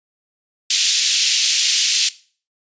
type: band-pass noise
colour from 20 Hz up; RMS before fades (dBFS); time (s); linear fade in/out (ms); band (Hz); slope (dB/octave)
white; -17; 0.7-2.09; 5; 2700 to 6600; 24
effects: noise-tail reverb RT60 0.4 s tail -18 dB re dry + resampled to 16000 Hz